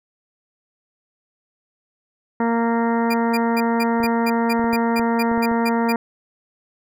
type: harmonic tone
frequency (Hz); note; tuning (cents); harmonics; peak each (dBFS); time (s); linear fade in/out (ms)
231.6; A#3; -11; 1 / 2 / 3 / 4 / 5 / 6 / 7 / 8 / 9; -19 / -24 / -28 / -24 / -35 / -32 / -40 / -33 / -43; 2.4-5.96; 2
type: tone bursts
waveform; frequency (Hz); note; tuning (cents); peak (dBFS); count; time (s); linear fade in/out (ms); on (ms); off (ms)
30% pulse; 2400; D7; +37; -21; 13; 3.1-5.926; 10; 42; 190
type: clicks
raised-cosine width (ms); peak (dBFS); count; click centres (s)
2; -20; 9; 4.002 / 4.041 / 4.595 / 4.643 / 4.733 / 4.996 / 5.315 / 5.377 / 5.515
effects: none

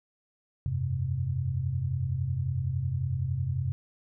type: chord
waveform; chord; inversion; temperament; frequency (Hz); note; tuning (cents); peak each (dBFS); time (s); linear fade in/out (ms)
sine; F suspended second; none; just; 87.31 / 98.22 / 130.96; F2 / G2 / C3; 0 / +4 / +2; -33 / -33 / -29; 0.66-3.72; 0
effects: none

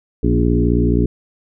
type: harmonic tone with a mistuned harmonic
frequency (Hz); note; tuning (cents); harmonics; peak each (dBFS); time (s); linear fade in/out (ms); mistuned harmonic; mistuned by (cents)
59.3; A#1; +30; 1 / 2 / 3 / 4 / 5 / 6 / 7; -17 / -19 / -21 / -20 / -20 / -23 / -23; 0.23-1.06; 5; 5; -24
effects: none

